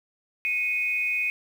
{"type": "tone pair together", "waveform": "sine", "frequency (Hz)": [2184, 2500], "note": ["C#7", "D#7"], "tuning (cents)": [-26, 8], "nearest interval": "major second", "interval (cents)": 234, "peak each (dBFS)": [-30, -24], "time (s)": [0.45, 1.3], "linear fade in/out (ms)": 0, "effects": ["8-bit"]}